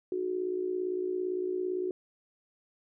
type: tone with amplitude modulation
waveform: sine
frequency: 367.4 Hz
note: F#4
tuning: 12 cents flat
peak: -26 dBFS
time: 0.12-1.91 s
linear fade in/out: 2 ms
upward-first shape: sine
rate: 57.7 Hz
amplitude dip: 70%
effects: none